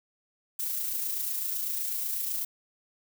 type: noise with amplitude modulation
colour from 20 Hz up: violet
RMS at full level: -30 dBFS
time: 0.59-2.45 s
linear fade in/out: 5 ms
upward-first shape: sine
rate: 28 Hz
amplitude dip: 35%
effects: none